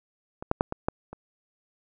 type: clicks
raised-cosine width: 1 ms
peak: -22 / -8 / -7 / -16 / -10 / -25 dBFS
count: 6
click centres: 0.425 / 0.514 / 0.609 / 0.724 / 0.885 / 1.13 s
effects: none